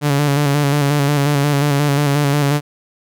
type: tone with vibrato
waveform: sawtooth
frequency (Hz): 143.6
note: D3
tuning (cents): -39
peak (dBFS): -9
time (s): 0.01-2.61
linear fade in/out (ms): 50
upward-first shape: square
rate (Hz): 5.6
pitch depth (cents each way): 39
effects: none